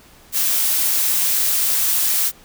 blue noise, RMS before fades -18 dBFS, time 0.32-2.32 s, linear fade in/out 50 ms, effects pink hiss -48 dBFS RMS until 2.44 s

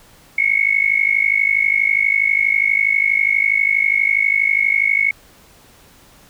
sine tone with amplitude modulation, 2197 Hz, C#7, 16 cents flat, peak -9 dBFS, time 0.38-5.11 s, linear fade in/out 5 ms, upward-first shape sine, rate 52.3 Hz, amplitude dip 90%, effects pink hiss -48 dBFS RMS until 6.29 s

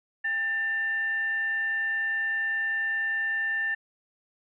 sine tone with frequency modulation, 1785 Hz, A6, 24 cents sharp, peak -25 dBFS, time 0.24-3.75 s, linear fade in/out 10 ms, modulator 983 Hz, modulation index 0.2, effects none

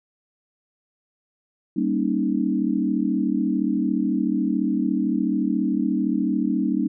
sine chord, Eb dominant seventh, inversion first, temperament equal, 196 / 233.1 / 277.2 / 311.1 Hz, G3 / Bb3 / Db4 / Eb4, 0 / 0 / 0 / 0 cents, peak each -25 dBFS, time 1.76-6.88 s, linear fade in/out 10 ms, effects none

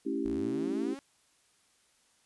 sine chord, A dominant seventh, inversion none, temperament equal, 220 / 277.2 / 329.6 / 392 Hz, A3 / C#4 / E4 / G4, 0 / 0 / 0 / 0 cents, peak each -39 / -33 / -35 / -36 dBFS, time 0.05-0.95 s, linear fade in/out 20 ms
sawtooth linear sweep, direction up, 43.79 to 282.1 Hz, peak -39 dBFS, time 0.25-0.99 s, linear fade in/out 0 ms
effects white hiss -68 dBFS RMS until 2.25 s + resampled to 24000 Hz

